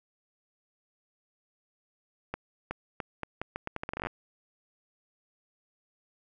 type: accelerating click train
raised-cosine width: 0.5 ms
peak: -18 dBFS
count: 18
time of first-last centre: 2.34-4.07 s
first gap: 370 ms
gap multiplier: 0.79
effects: none